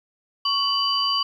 sine tone cluster, 1115 / 2979 / 4712 Hz, C#6 / F#7 / D8, +10 / +11 / +5 cents, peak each -24 dBFS, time 0.45-1.23 s, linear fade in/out 5 ms, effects 9-bit

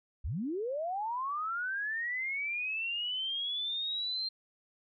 sine linear sweep, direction up, 45.9 to 4186 Hz, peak -32 dBFS, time 0.24-4.29 s, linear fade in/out 10 ms, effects none

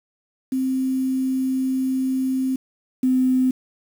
sine tone pair in turn, 261.6 / 257 Hz, C4 / C4, 0 / -31 cents, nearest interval unison, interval 31 cents, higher first, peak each -19 / -15 dBFS, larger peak second, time 0.52-2.56 / 3.03-3.51 s, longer first, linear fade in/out 5 ms, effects 7-bit

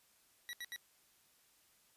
25% pulse tone bursts, 1934 Hz, B6, 37 cents flat, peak -39 dBFS, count 3, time 0.49-0.761 s, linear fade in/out 0 ms, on 41 ms, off 74 ms, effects white hiss -70 dBFS RMS until 1.96 s + resampled to 32000 Hz

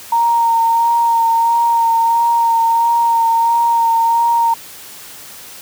sine tone with vibrato, 925 Hz, A#5, 14 cents flat, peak -10 dBFS, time 0.12-4.54 s, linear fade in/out 5 ms, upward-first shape sine, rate 1.5 Hz, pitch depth 19 cents each way, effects white hiss -35 dBFS RMS until 5.61 s + high-pass 60 Hz 12 dB/octave

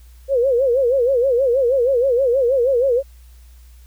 sine tone with vibrato, 509 Hz, C5, 48 cents flat, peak -13 dBFS, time 0.28-3.03 s, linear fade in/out 50 ms, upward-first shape sine, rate 6.3 Hz, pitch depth 150 cents each way, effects added 60 Hz sine -41 dBFS peak until 3.86 s + white hiss -56 dBFS RMS until 3.86 s

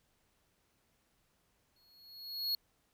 square tone with exponential growth, 4326 Hz, C#8, 43 cents flat, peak -30 dBFS, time 1.76-2.55 s, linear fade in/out 2 ms, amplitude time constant 170 ms, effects pink hiss -75 dBFS RMS until 2.93 s

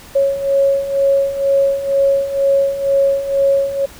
sine beating tone pair, 550 / 552.1 Hz, C#5 / C#5, -14 / -7 cents, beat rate 2.1 Hz, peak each -18 / -13 dBFS, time 0.15-3.86 s, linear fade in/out 10 ms, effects pink hiss -39 dBFS RMS until 3.99 s

